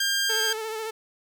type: tone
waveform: 15% pulse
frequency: 1600 Hz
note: G6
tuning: 35 cents sharp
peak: -16 dBFS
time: 0-0.53 s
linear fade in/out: 5 ms
type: tone with vibrato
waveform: sawtooth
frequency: 440 Hz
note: A4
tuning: in tune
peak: -26 dBFS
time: 0.29-0.91 s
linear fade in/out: 10 ms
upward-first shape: sine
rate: 14 Hz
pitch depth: 35 cents each way
effects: none